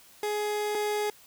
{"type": "tone pair in turn", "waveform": "30% pulse", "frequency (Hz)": [418.7, 418.7], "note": ["G#4", "G#4"], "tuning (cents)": [14, 14], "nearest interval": "unison", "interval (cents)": 0, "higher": "neither", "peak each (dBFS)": [-25, -24], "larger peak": "second", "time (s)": [[0.23, 0.75], [0.75, 1.1]], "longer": "first", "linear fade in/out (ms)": 2, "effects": ["white hiss -55 dBFS RMS until 1.26 s"]}